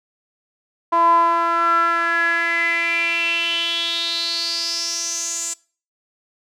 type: tone with band-pass filter sweep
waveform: sawtooth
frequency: 337 Hz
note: E4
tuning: 38 cents sharp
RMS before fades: -20 dBFS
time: 0.92-5.54 s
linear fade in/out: 10 ms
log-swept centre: 930 to 7400 Hz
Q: 7.7
effects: noise-tail reverb RT60 0.4 s tail -23 dB re dry